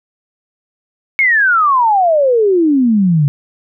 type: exponential sweep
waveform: sine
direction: down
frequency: 2217 to 138.1 Hz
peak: -8 dBFS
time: 1.19-3.28 s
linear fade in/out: 0 ms
effects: none